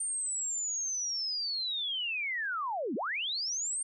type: linear two-way sweep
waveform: sine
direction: down then up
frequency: 8870 to 196 to 8870 Hz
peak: -31 dBFS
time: 0-3.83 s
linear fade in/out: 5 ms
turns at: 2.95 s
effects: none